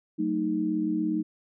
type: chord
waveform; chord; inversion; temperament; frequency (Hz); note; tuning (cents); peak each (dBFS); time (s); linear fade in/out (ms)
sine; D# diminished; first; just; 186.68 / 224 / 311.1; F#3 / A3 / D#4; +16 / +31 / 0; -32 / -31 / -26; 0.18-1.23; 20
effects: none